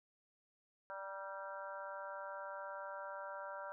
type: harmonic tone with a mistuned harmonic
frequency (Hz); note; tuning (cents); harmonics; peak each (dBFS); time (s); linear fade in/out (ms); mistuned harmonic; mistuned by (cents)
195.5; G3; -4; 3 / 4 / 5 / 6 / 7 / 8; -48 / -55 / -49 / -58 / -50 / -53; 0.9-3.72; 0; 5; -30
effects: none